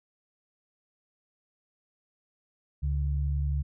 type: tone pair together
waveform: sine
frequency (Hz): 71 / 142.36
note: C#2 / C#3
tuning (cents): +42 / +46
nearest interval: octave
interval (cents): 1204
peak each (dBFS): -26 / -32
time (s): 2.82-3.63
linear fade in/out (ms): 20
effects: none